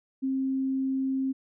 sine tone, 266 Hz, C4, 29 cents sharp, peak -25 dBFS, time 0.22-1.33 s, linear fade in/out 20 ms, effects none

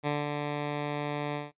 10% pulse tone with ADSR envelope, 146.83 Hz, D3, in tune, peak -18 dBFS, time 0.03-1.52 s, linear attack 39 ms, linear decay 190 ms, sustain -4 dB, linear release 170 ms, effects noise-tail reverb RT60 0.1 s tail -19 dB re dry + resampled to 8000 Hz

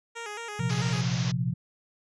10% pulse tone with vibrato, 440 Hz, A4, in tune, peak -27 dBFS, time 0.15-1.02 s, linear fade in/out 20 ms, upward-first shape square, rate 4.5 Hz, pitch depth 94 cents each way
sine chord, Bb suspended second, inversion none, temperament just, 116.54 / 131.11 / 174.81 Hz, Bb2 / C3 / F3, 0 / +4 / +2 cents, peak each -31 / -28 / -30 dBFS, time 0.59-1.54 s, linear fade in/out 10 ms
white low-pass noise, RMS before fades -37 dBFS, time 0.69-1.32 s, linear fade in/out 10 ms, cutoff 6500 Hz, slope 96 dB/octave
effects resampled to 22050 Hz

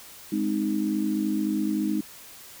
sine chord, Ab major, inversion none, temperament equal, 207.7 / 261.6 / 311.1 Hz, Ab3 / C4 / Eb4, 0 / 0 / 0 cents, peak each -27 / -31 / -26 dBFS, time 0.32-2.01 s, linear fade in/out 5 ms, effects white hiss -46 dBFS RMS until 2.6 s

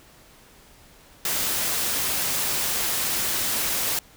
white noise, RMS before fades -25 dBFS, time 1.25-3.99 s, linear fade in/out 2 ms, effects pink hiss -52 dBFS RMS until 4.16 s

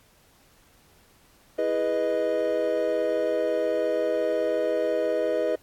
triangle chord, E major seventh, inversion none, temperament equal, 329.6 / 415.3 / 493.9 / 622.3 Hz, E4 / G#4 / B4 / D#5, 0 / 0 / 0 / 0 cents, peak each -30 / -28 / -25 / -24 dBFS, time 1.58-5.56 s, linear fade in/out 10 ms, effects pink hiss -59 dBFS RMS until 5.62 s + AAC 64 kbps

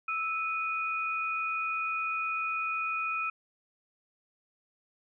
sine tone pair together, 1313.4 / 2477 Hz, E6 / D#7, -7 / -8 cents, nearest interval major seventh, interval 1099 cents, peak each -32 / -32 dBFS, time 0.08-3.3 s, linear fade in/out 5 ms, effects none

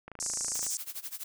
click train, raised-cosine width 0.5 ms, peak -28 dBFS, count 17, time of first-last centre 0.08-0.666 s, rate 27.3 Hz
white band-pass noise, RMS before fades -34 dBFS, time 0.2-0.77 s, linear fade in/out 0 ms, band 5500 to 8600 Hz, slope 48 dB/octave
blue noise with tremolo, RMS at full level -37 dBFS, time 0.54-1.24 s, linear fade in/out 10 ms, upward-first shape sine, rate 12 Hz, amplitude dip 90%
effects none

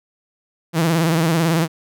sawtooth tone with vibrato, 164.1 Hz, E3, 8 cents flat, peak -11 dBFS, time 0.73-1.68 s, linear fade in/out 50 ms, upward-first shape sine, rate 18 Hz, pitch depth 83 cents each way, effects none

